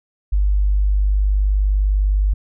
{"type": "tone", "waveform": "sine", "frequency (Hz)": 49.84, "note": "G1", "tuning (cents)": 29, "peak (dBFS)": -13, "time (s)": [0.32, 2.34], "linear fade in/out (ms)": 10, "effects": []}